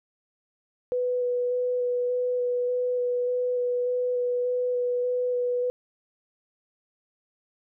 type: tone with vibrato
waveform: sine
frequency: 493.9 Hz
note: B4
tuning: in tune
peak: -23 dBFS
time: 0.92-5.7 s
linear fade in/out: 0 ms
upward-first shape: square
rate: 1.7 Hz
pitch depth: 9 cents each way
effects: none